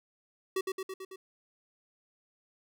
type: tone with echo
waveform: square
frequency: 379.9 Hz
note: F#4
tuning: 46 cents sharp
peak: -29 dBFS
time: 0.56-0.61 s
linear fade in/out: 5 ms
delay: 110 ms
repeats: 5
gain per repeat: -3 dB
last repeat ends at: 1.16 s
effects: none